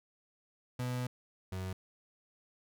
35% pulse tone pair in turn, 124.8 / 93.49 Hz, B2 / F#2, +19 / +18 cents, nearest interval perfect fourth, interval 501 cents, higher first, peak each -32 / -35 dBFS, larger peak first, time 0.79-1.07 / 1.52-1.73 s, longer first, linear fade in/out 5 ms, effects none

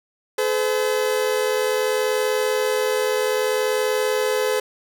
40% pulse tone pair together, 428.6 / 509.2 Hz, A4 / C5, -45 / -47 cents, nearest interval minor third, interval 298 cents, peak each -21 dBFS, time 0.38-4.6 s, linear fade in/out 5 ms, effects none

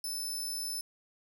20% pulse tone, 5274 Hz, E8, in tune, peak -29 dBFS, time 0.04-0.81 s, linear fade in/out 2 ms, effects none

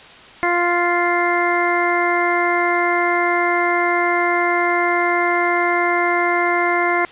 harmonic tone, 349.2 Hz, F4, in tune, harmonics 1 / 2 / 3 / 4 / 5 / 6, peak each -21 / -21 / -22 / -25 / -25 / -21 dBFS, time 0.43-7.05 s, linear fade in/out 0 ms, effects white hiss -41 dBFS RMS until 7.11 s + resampled to 8000 Hz

